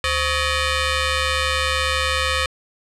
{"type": "ring-modulated tone", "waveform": "10% pulse", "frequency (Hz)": 596, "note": "D5", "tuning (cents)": 25, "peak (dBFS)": -7, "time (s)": [0.04, 2.46], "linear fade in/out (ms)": 2, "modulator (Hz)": 671, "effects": ["low-pass 8000 Hz 12 dB/octave"]}